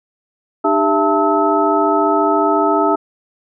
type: tone cluster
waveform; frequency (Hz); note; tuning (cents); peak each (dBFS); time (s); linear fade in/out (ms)
sine; 303.3 / 397.7 / 670 / 886 / 1293; D#4 / G4 / E5 / A5 / E6; -44 / +25 / +28 / +12 / -34; -18; 0.64-2.96; 10
effects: none